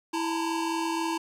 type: tone cluster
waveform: square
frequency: 329.7 / 876 / 920 / 1015 Hz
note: E4 / A5 / A#5 / B5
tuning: 0 / -8 / -23 / +47 cents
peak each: -30 / -36 / -34 / -38 dBFS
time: 0.13-1.18 s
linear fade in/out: 10 ms
effects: low-pass 10000 Hz 12 dB/octave + 10-bit

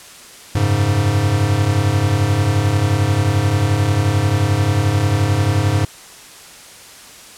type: chord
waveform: square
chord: F# suspended second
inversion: none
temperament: equal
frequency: 92.5 / 103.83 / 138.59 Hz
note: F#2 / G#2 / C#3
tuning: 0 / 0 / 0 cents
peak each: -21 / -16 / -22 dBFS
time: 0.55-5.85 s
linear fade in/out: 5 ms
effects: white hiss -39 dBFS RMS until 7.37 s + low-pass 10000 Hz 12 dB/octave

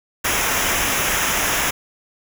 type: noise with comb filter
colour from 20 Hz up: pink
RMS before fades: -20 dBFS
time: 0.24-1.71 s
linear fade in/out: 10 ms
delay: 0.23 ms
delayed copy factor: -0.7
effects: none

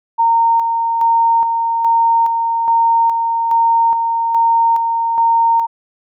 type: tone with tremolo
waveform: sine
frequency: 920 Hz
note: A#5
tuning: 23 cents flat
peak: -9 dBFS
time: 0.18-5.67 s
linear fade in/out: 20 ms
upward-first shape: square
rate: 1.2 Hz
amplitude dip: 40%
effects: none

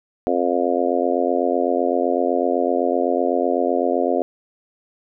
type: harmonic tone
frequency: 87.9 Hz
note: F2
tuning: 12 cents sharp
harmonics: 3 / 4 / 5 / 6 / 7 / 8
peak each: -24 / -24 / -24 / -24 / -24 / -24 dBFS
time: 0.27-4.22 s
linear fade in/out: 0 ms
effects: none

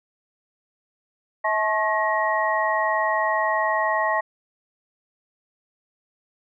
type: tone cluster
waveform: sine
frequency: 643 / 866 / 1085 / 1890 Hz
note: E5 / A5 / C#6 / A#6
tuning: -43 / -28 / -37 / +23 cents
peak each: -25 dBFS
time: 1.44-4.21 s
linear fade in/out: 10 ms
effects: none

